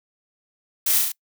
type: noise with echo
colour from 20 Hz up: blue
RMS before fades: -21 dBFS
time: 0.86-0.98 s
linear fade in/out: 5 ms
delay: 35 ms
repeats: 4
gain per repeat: -2 dB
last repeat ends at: 1.12 s
effects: noise-tail reverb RT60 0.1 s tail -24 dB re dry